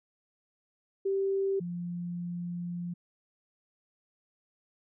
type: tone pair in turn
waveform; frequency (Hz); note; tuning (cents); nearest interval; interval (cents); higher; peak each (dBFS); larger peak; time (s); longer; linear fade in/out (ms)
sine; 390 / 174.43; G4 / F3; -9 / -2; octave + major second; 1393; first; -26 / -33; first; 1.05-1.6 / 1.6-2.94; second; 10
effects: none